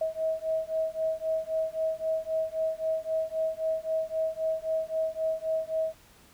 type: beating tone pair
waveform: sine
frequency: 638 / 641.8 Hz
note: D#5 / E5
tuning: +43 / -46 cents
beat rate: 3.8 Hz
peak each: -30 / -30 dBFS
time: 0.01-5.94 s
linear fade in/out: 5 ms
effects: pink hiss -57 dBFS RMS until 6.33 s